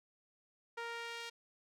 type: tone with band-pass filter sweep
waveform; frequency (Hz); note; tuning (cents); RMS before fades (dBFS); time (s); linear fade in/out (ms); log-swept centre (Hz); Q
sawtooth; 466.2; A#4; 0; -44; 0.77-1.3; 10; 1400 to 3500; 0.92
effects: none